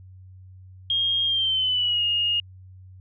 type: tone with pitch glide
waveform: sine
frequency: 3238 to 2852 Hz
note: G#7 to F7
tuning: -45 to +36 cents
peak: -20 dBFS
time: 0.9-2.4 s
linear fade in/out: 2 ms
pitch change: -219 cents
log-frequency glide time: 1.25-2.04 s
effects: added 93 Hz sine -43 dBFS peak until 3 s